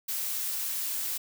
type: noise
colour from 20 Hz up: blue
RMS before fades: -32 dBFS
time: 0.08-1.18 s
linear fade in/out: 10 ms
effects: none